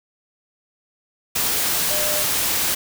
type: tone in noise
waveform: sine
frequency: 602 Hz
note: D5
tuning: 43 cents sharp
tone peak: -27 dBFS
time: 1.9-2.23 s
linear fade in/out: 10 ms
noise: white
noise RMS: -21 dBFS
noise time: 1.35-2.75 s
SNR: -9 dB
effects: none